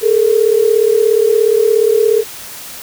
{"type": "tone pair together", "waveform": "sine", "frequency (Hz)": [420.8, 457.8], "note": ["G#4", "A#4"], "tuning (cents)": [23, -31], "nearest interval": "minor second", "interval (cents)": 146, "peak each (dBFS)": -11, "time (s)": [0.01, 2.24], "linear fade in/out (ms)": 50, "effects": ["white hiss -30 dBFS RMS until 2.82 s"]}